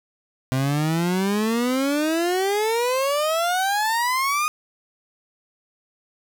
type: exponential sweep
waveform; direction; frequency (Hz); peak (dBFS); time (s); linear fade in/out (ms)
30% pulse; up; 128.5 to 1244.5; -17; 0.52-4.48; 0
effects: none